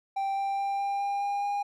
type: tone with pitch steps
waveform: triangle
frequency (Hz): 784 / 788.5 / 793.1 / 797.7 / 802.3 / 807 / 811.6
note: G5 / G5 / G5 / G5 / G5 / G#5 / G#5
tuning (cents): 0 / +10 / +20 / +30 / +40 / -50 / -40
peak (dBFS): -25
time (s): 0.16-1.63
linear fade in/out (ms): 10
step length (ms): 210
effects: none